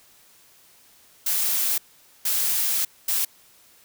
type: noise bursts at uneven times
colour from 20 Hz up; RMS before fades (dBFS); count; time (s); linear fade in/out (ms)
blue; -23; 3; 1.26-1.78 / 2.25-2.85 / 3.08-3.25; 5
effects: white hiss -55 dBFS RMS until 3.84 s